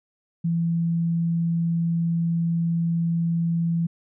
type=tone; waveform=sine; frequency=167.7 Hz; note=E3; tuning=30 cents sharp; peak=-20 dBFS; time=0.44-3.87 s; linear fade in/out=10 ms; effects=none